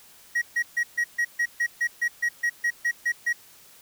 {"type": "tone bursts", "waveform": "triangle", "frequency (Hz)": 1900, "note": "A#6", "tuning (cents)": 33, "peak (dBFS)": -19, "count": 15, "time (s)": [0.35, 3.33], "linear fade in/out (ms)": 10, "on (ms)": 68, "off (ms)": 140, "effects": ["white hiss -52 dBFS RMS until 3.81 s"]}